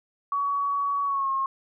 sine tone with pitch glide, 1128 to 1078.3 Hz, C#6 to C#6, +30 to -48 cents, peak -23 dBFS, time 0.32-1.46 s, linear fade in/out 2 ms, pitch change -78 cents, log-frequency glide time 1.05-1.3 s, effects none

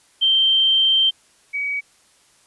sine tone pair in turn, 3136 / 2266 Hz, G7 / C#7, 0 / +37 cents, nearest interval tritone, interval 563 cents, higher first, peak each -13 / -21 dBFS, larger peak first, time 0.21-1.11 / 1.53-1.81 s, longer first, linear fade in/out 20 ms, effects white hiss -56 dBFS RMS until 2.46 s + resampled to 24000 Hz

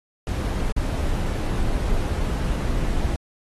brown noise with dropouts, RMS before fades -23 dBFS, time 0.27-3.16 s, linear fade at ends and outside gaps 1 ms, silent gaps 0.721-0.764 s, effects AAC 32 kbps

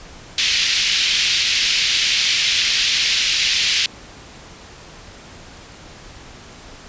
pink band-pass noise, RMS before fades -18 dBFS, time 0.38-3.86 s, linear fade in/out 2 ms, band 2400 to 5500 Hz, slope 24 dB/octave, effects pink hiss -40 dBFS RMS until 6.88 s + resampled to 16000 Hz

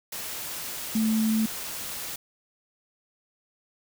sine tone in noise, 220.2 Hz, A3, 2 cents sharp, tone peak -21 dBFS, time 0.95-1.46 s, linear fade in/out 5 ms, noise white, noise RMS -35 dBFS, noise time 0.12-2.16 s, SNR +11 dB, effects none

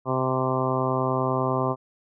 harmonic tone, 130 Hz, C3, 11 cents flat, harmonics 1 / 2 / 3 / 4 / 5 / 6 / 7 / 8 / 9, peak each -28 / -30 / -29 / -31 / -30 / -34 / -34 / -29 / -33 dBFS, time 0.05-1.76 s, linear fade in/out 50 ms, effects none

